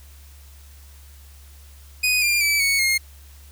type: tone with pitch steps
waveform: sawtooth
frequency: 2489 / 2396 / 2306 / 2220 / 2137 Hz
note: D#7 / D7 / D7 / C#7 / C7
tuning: 0 / +34 / -32 / +2 / +36 cents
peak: -14 dBFS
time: 2.03-2.98 s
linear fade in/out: 10 ms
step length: 190 ms
effects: added 70 Hz sine -43 dBFS peak until 3.51 s + white hiss -52 dBFS RMS until 3.51 s